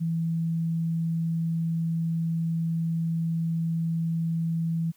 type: tone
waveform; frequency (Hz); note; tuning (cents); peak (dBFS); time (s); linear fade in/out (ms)
sine; 164.81; E3; 0; -24; 0-4.92; 20
effects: white hiss -63 dBFS RMS until 4.96 s